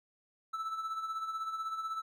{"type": "tone with tremolo", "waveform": "triangle", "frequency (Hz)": 1316, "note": "E6", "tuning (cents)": -3, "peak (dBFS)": -31, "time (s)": [0.53, 2.02], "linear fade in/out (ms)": 10, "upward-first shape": "sine", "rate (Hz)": 16, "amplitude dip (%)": 55, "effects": []}